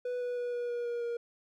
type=tone with pitch steps; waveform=triangle; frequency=493.9 / 490.2 / 486.5 / 482.9 / 479.3 / 475.7 / 472.1 Hz; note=B4 / B4 / B4 / B4 / A#4 / A#4 / A#4; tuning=0 / -13 / -26 / -39 / +48 / +35 / +22 cents; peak=-30 dBFS; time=0.05-1.17 s; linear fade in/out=5 ms; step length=160 ms; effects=none